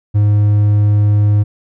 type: tone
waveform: triangle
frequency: 103.83 Hz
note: G#2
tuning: in tune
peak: -6 dBFS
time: 0.14-1.44 s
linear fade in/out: 20 ms
effects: none